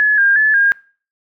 sine tone with pitch steps, 1704 / 1607 / 1729 / 1618 Hz, G#6 / G6 / A6 / G#6, +44 / +43 / -31 / -46 cents, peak -9 dBFS, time 0-0.72 s, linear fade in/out 0 ms, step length 180 ms, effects noise-tail reverb RT60 0.4 s tail -23 dB re dry

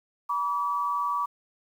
sine tone pair together, 968 / 1148 Hz, B5 / D6, -35 / -40 cents, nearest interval minor third, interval 295 cents, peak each -30 / -26 dBFS, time 0.29-1.26 s, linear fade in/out 10 ms, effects 9-bit

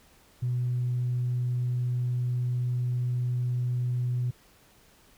sine tone, 123.47 Hz, B2, in tune, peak -24 dBFS, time 0.42-4.31 s, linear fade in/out 10 ms, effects tanh soft clip ceiling -21 dBFS + pink hiss -59 dBFS RMS until 5.17 s

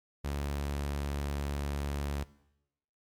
sawtooth tone, 71.3 Hz, C#2, 49 cents sharp, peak -28 dBFS, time 0.24-2.24 s, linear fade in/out 10 ms, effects noise-tail reverb RT60 0.9 s tail -20 dB re dry + MP3 96 kbps

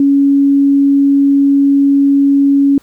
sine tone, 279.1 Hz, C#4, 12 cents sharp, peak -6 dBFS, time 0-2.78 s, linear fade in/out 2 ms, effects pink hiss -50 dBFS RMS until 2.82 s

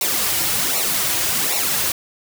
white noise with flanger, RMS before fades -20 dBFS, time 0.01-1.92 s, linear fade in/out 2 ms, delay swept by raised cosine 0.61 to 4.71 ms, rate 1.3 Hz, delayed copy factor -0.7, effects none

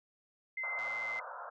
sine tone with vibrato, 2069 Hz, C7, 20 cents flat, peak -35 dBFS, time 0.57-1.2 s, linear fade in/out 5 ms, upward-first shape square, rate 16 Hz, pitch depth 8 cents each way
white band-pass noise, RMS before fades -45 dBFS, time 0.63-1.5 s, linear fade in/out 10 ms, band 510 to 1500 Hz, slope 96 dB/octave
click train, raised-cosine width 0.2 ms, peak -36 dBFS, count 46, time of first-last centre 0.79-1.188 s, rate 113 Hz
effects none

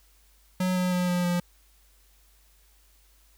square tone with pitch steps, 183.8 / 181.79 / 179.81 / 177.85 / 175.91 Hz, F#3 / F#3 / F#3 / F3 / F3, -11 / -30 / -49 / +32 / +13 cents, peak -24 dBFS, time 0.6-1.4 s, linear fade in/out 5 ms, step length 160 ms, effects added 50 Hz sine -59 dBFS peak until 3.37 s + white hiss -63 dBFS RMS until 3.37 s

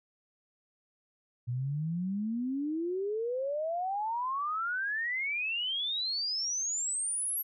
sine exponential sweep, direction up, 118 to 11830 Hz, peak -30 dBFS, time 1.47-7.43 s, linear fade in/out 20 ms, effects none

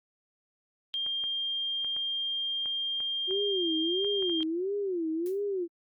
sine tone, 3200 Hz, G7, 35 cents sharp, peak -29 dBFS, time 0.94-4.43 s, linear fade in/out 0 ms
clicks, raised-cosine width 0.5 ms, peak -32 dBFS, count 11, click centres 1.064 / 1.239 / 1.846 / 1.965 / 2.658 / 3.004 / 3.309 / 4.046 / 4.225 / 4.296 / 4.406 s
sine tone with vibrato, 360 Hz, F#4, 47 cents flat, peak -28 dBFS, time 3.27-5.68 s, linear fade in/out 50 ms, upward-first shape sine, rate 1.5 Hz, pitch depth 220 cents each way
blue noise with exponential decay, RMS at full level -45 dBFS, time 5.26-5.43 s, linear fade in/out 0 ms, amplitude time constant 36 ms
effects Opus 48 kbps

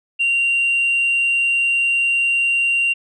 sine tone, 2765 Hz, F7, 18 cents flat, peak -13 dBFS, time 0.19-2.94 s, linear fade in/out 20 ms, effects tanh soft clip ceiling -12 dBFS

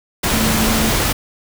sine tone in noise, 220 Hz, A3, in tune, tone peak -18 dBFS, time 0.33-0.9 s, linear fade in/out 10 ms, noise pink, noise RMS -17 dBFS, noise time 0.23-1.13 s, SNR -4 dB, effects none

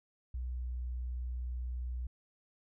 sine tone with pitch glide, 62 to 61.54 Hz, B1 to B1, +7 to -5 cents, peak -35 dBFS, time 0.34-2.07 s, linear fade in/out 5 ms, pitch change -12 cents, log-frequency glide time 0.53-0.65 s, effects none

